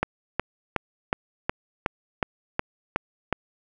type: click train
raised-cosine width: 0.5 ms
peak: -7 dBFS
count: 10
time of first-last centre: 0.03-3.327 s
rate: 2.73 Hz
effects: none